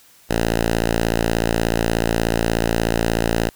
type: tone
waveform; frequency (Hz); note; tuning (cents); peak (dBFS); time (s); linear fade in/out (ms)
5% pulse; 56.6; A1; +50; -6; 0.29-3.5; 20
effects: white hiss -51 dBFS RMS until 3.55 s